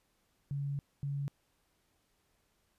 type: tone bursts at uneven times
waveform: sine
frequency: 141 Hz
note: C#3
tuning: 30 cents sharp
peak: -33 dBFS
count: 2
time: 0.51-0.79 / 1.03-1.28 s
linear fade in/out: 0 ms
effects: pink hiss -75 dBFS RMS until 2.78 s + resampled to 32000 Hz